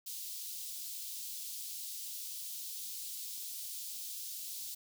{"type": "high-pass noise", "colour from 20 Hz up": "white", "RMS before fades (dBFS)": -43, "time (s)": [0.06, 4.75], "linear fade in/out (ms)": 10, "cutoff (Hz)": 3500, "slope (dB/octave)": 24, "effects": []}